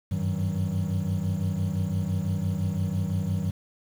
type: tone cluster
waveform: triangle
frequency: 93.8 / 99.7 / 158.2 / 188.8 Hz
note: F#2 / G2 / D#3 / F#3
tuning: +24 / +30 / +29 / +35 cents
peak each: -28 dBFS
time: 0.11-3.51 s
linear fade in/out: 10 ms
effects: tanh soft clip ceiling -12 dBFS + 8-bit